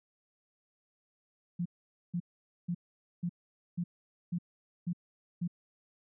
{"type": "tone bursts", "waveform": "sine", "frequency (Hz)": 174.2, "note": "F3", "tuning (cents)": -4, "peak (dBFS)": -30, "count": 8, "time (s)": [1.59, 5.478], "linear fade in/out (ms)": 10, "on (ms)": 66, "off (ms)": 480, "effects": []}